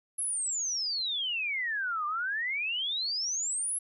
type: exponential two-way sweep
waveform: sine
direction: down then up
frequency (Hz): 11190 to 1174.7 to 11190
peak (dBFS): -29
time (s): 0.18-3.79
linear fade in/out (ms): 10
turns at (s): 2.06
effects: none